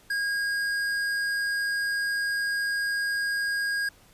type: tone with tanh clipping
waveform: sine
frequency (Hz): 1631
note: G#6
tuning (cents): -32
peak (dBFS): -27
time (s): 0.1-3.89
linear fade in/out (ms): 5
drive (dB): 14
effects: pink hiss -57 dBFS RMS until 4.13 s + resampled to 32000 Hz